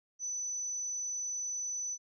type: tone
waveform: sine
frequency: 5990 Hz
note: F#8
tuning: 20 cents sharp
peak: -34 dBFS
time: 0.19-1.98 s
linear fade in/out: 50 ms
effects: none